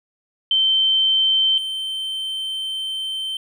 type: tone pair in turn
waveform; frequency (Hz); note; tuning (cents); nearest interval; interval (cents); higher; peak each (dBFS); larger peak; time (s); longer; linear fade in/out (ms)
sine / triangle; 3104 / 3104; G7 / G7; -18 / -18; unison; 0; neither; -14 / -22; first; 0.51-1.58 / 1.58-3.37; second; 2
effects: none